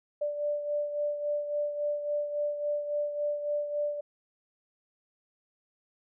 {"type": "beating tone pair", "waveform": "sine", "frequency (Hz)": [587.3, 590.9], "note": ["D5", "D5"], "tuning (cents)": [0, 10], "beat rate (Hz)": 3.6, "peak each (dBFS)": [-29, -37], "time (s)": [0.21, 4.01], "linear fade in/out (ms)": 10, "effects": []}